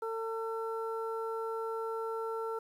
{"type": "harmonic tone", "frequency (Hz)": 450, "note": "A4", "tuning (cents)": 39, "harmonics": [1, 2, 3], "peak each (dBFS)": [-35, -41, -41], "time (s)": [0.02, 2.59], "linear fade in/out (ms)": 5, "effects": ["10-bit"]}